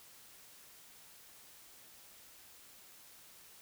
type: silence
effects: white hiss -58 dBFS RMS until 3.61 s